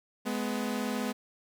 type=tone pair together; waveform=sawtooth; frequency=210.8 / 250 Hz; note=G#3 / B3; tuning=+26 / +21 cents; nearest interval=minor third; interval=295 cents; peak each=-29 / -29 dBFS; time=0.25-1.13 s; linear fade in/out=20 ms; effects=none